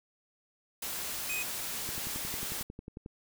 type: noise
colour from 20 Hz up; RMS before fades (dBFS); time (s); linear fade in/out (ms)
white; -37; 0.82-2.63; 5
type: tone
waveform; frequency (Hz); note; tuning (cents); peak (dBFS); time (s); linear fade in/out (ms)
square; 2507; D#7; +12; -34; 1.29-1.43; 10
type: click train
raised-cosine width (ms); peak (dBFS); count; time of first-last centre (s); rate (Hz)
3; -29; 14; 1.89-3.061; 11.1
effects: none